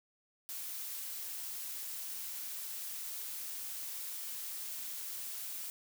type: noise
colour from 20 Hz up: blue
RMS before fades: -42 dBFS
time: 0.49-5.7 s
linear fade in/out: 0 ms
effects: none